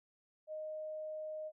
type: tone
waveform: sine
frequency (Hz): 620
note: D#5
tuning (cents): -6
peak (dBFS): -40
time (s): 0.47-1.52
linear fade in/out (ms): 50
effects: none